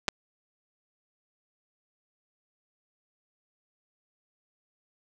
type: clicks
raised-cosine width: 0.2 ms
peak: -9 dBFS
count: 2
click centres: 0.082 / 0.087 s
effects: none